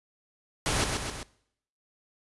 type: noise with echo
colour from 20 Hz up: pink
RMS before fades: -27 dBFS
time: 0.66-0.84 s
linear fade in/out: 0 ms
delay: 130 ms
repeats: 3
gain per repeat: -4 dB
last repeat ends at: 1.23 s
effects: noise-tail reverb RT60 0.7 s tail -21 dB re dry + resampled to 24000 Hz